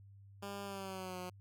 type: tone with pitch glide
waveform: 10% pulse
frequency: 200 to 181.29 Hz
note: G3 to F#3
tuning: +35 to -35 cents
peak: -34 dBFS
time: 0.42-1.3 s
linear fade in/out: 10 ms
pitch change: -170 cents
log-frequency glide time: 0.64-1.19 s
effects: added 99 Hz sine -55 dBFS peak until 1.4 s